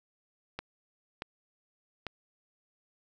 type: clicks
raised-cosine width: 0.3 ms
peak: -20 dBFS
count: 3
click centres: 0.59 / 1.221 / 2.067 s
effects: none